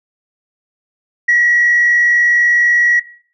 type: tone with frequency modulation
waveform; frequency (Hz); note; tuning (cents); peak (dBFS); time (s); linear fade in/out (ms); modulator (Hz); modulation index
sine; 1920; B6; -49; -7; 1.28-3; 10; 64; 0.42
effects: noise-tail reverb RT60 0.5 s tail -19 dB re dry + tanh soft clip ceiling -4 dBFS